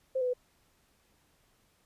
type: tone with pitch steps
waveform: sine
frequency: 523 / 502 / 496.9 Hz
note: C5 / B4 / B4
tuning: -1 / +28 / +11 cents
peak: -27 dBFS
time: 0.15-0.336 s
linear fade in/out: 10 ms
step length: 62 ms
effects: pink hiss -69 dBFS RMS until 1.85 s + resampled to 32000 Hz